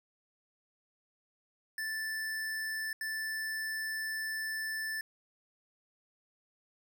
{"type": "tone bursts at uneven times", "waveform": "square", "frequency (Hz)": 1760, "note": "A6", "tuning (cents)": 0, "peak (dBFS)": -35, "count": 2, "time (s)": [[1.78, 2.93], [3.01, 5.01]], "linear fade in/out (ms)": 2, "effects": []}